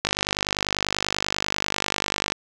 click train, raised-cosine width 0.2 ms, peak -4 dBFS, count 115, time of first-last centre 0.05-2.321 s, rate 50.2 Hz, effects none

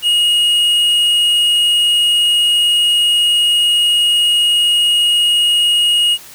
sine tone with tanh clipping, 2877 Hz, F#7, 49 cents flat, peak -11 dBFS, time 0.02-6.18 s, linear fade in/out 50 ms, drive 7 dB, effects white hiss -37 dBFS RMS until 6.34 s

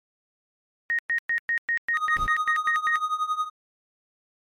sine tone bursts, 1866 Hz, A#6, 1 cent sharp, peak -21 dBFS, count 11, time 0.9-2.957 s, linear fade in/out 0 ms, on 87 ms, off 110 ms
triangle tone with tremolo, 1244.5 Hz, D#6, in tune, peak -18 dBFS, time 1.93-3.5 s, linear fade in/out 50 ms, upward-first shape triangle, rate 11 Hz, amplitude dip 90%
brown noise, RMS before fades -32 dBFS, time 2.16-2.27 s, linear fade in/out 5 ms
effects MP3 96 kbps

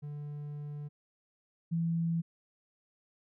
triangle / sine tone pair in turn, 146.83 / 166.59 Hz, D3 / E3, 0 / +19 cents, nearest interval major second, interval 219 cents, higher second, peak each -36 / -28 dBFS, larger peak second, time 0.02-0.89 / 1.71-2.22 s, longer first, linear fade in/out 20 ms, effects none

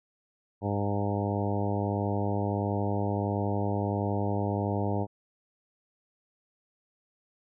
harmonic tone with a mistuned harmonic, 101.5 Hz, G#2, 39 cents flat, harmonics 1 / 2 / 3 / 4 / 5 / 6 / 7 / 8 / 9, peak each -30 / -33 / -35 / -36 / -37 / -38 / -38 / -39 / -40 dBFS, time 0.61-5.07 s, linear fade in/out 50 ms, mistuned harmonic 8, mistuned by +23 cents, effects none

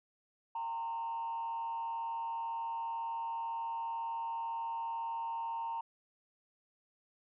sine tone with frequency modulation, 919 Hz, A#5, 25 cents flat, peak -34 dBFS, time 0.55-5.81 s, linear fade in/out 5 ms, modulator 134 Hz, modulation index 0.4, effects tanh soft clip ceiling -32 dBFS

